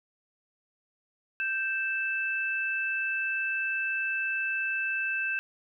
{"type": "tone pair together", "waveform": "sine", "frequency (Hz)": [1565.1, 2637], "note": ["G6", "E7"], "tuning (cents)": [-3, 0], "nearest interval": "major sixth", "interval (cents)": 903, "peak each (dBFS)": [-30, -30], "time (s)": [1.4, 5.39], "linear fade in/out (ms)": 0, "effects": []}